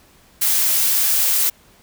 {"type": "noise", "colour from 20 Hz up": "blue", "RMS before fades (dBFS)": -17, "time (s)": [0.41, 1.5], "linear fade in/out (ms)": 10, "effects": ["pink hiss -52 dBFS RMS until 1.82 s"]}